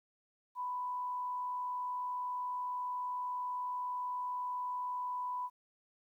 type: tone with frequency modulation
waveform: sine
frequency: 993 Hz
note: B5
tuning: 9 cents sharp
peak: -35 dBFS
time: 0.55-5.5 s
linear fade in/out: 50 ms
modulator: 61.8 Hz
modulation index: 0.22
effects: 12-bit